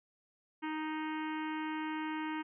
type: harmonic tone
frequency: 311.1 Hz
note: D#4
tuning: in tune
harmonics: 1 / 3 / 4 / 5 / 6 / 7 / 8 / 9 / 10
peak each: -37 / -41 / -49 / -47 / -49 / -49 / -54 / -54 / -57 dBFS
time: 0.62-2.43 s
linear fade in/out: 20 ms
effects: none